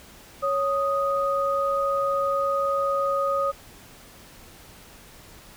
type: tone pair together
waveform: sine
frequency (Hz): 554.4 / 1244.5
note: C#5 / D#6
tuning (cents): 0 / 0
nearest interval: octave + major second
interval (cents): 1400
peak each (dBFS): -24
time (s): 0.42-3.52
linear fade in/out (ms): 20
effects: pink hiss -48 dBFS RMS until 5.56 s